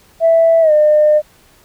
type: tone with pitch glide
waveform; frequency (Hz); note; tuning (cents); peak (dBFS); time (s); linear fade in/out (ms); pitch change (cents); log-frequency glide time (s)
sine; 659.3 to 604.6; E5 to D#5; 0 to -50; -6; 0.2-1.22; 50; -150; 0.61-0.72
effects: tanh soft clip ceiling -2 dBFS + pink hiss -49 dBFS RMS until 1.64 s